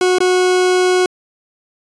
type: tone with dropouts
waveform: 40% pulse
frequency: 365.8 Hz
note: F#4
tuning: 20 cents flat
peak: -10 dBFS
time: 0.01-1.06 s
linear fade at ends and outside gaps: 2 ms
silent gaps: 0.185-0.204 s
effects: resampled to 22050 Hz